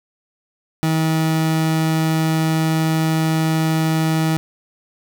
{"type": "tone", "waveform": "30% pulse", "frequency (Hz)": 159.6, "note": "D#3", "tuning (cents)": 44, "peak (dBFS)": -13, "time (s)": [0.83, 4.37], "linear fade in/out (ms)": 0, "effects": []}